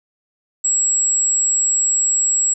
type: tone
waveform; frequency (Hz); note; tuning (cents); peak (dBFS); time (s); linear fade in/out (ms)
sine; 7700; B8; -45; -14; 0.64-2.54; 10
effects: none